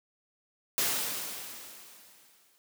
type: noise with exponential decay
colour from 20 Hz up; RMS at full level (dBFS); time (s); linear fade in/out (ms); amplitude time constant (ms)
white; -27; 0.78-2.58; 0; 390
effects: high-pass 150 Hz 12 dB/octave